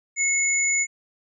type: tone pair together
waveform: sine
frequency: 2178 / 6957 Hz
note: C#7 / A8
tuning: -31 / -21 cents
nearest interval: octave + minor sixth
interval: 2010 cents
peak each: -22 dBFS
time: 0.16-0.87 s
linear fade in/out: 50 ms
effects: none